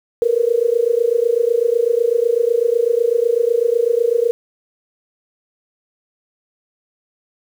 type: tone with amplitude modulation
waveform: sine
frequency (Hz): 470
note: A#4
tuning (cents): +14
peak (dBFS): -9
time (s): 0.22-4.31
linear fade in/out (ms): 0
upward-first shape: sine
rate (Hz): 28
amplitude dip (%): 90
effects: 7-bit